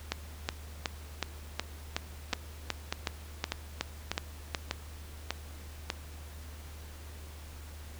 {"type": "two click trains", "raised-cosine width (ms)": 0.2, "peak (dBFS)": [-12, -13], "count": [13, 7], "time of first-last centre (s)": [[0.12, 4.548], [2.33, 5.901]], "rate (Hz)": [2.71, 1.68], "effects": ["added 75 Hz sine -44 dBFS peak until 7.99 s", "pink hiss -52 dBFS RMS until 7.99 s"]}